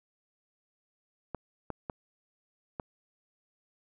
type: clicks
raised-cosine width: 1 ms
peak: -21 dBFS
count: 4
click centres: 1.347 / 1.703 / 1.898 / 2.798 s
effects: none